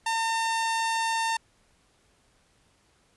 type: tone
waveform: sawtooth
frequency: 906 Hz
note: A#5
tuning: 50 cents flat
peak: -21 dBFS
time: 0.06-1.37 s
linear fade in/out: 5 ms
effects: pink hiss -65 dBFS RMS until 3.16 s + resampled to 24000 Hz